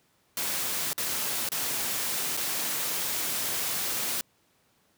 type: noise with dropouts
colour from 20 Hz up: white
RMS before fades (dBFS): -30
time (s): 0.37-4.21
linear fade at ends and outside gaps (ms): 1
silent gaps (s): 0.931-0.979 / 1.489-1.518 / 2.368-2.373
effects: pink hiss -67 dBFS RMS until 4.97 s + high-pass 100 Hz 12 dB/octave